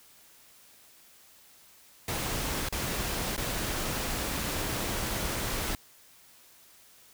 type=noise with dropouts; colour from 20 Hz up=pink; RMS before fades=-32 dBFS; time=2.08-5.75 s; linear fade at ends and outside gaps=1 ms; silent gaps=2.687-2.725 / 3.364-3.378 s; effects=white hiss -57 dBFS RMS until 7.13 s